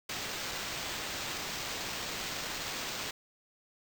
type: noise with sample-and-hold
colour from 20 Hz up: white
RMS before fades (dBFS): -38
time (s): 0.09-3.11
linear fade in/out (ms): 5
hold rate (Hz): 11025
effects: none